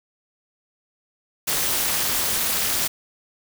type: noise with amplitude modulation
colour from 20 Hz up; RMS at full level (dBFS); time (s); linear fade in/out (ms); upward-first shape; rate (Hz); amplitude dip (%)
white; -19; 1.47-2.88; 10; sine; 291; 85
effects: none